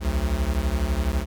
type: beating tone pair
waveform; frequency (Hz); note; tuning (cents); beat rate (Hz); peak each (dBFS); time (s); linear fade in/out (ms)
square; 60.9 / 72.9; B1 / D2; -24 / -12; 12; -25 / -25; 0-1.26; 50
effects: none